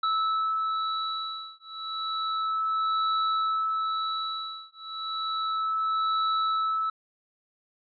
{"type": "beating tone pair", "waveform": "square", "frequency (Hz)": [1307, 1307.32], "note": ["E6", "E6"], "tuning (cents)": [-15, -15], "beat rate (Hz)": 0.32, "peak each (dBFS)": -30, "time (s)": [0.03, 6.9], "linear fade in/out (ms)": 5, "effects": ["resampled to 11025 Hz"]}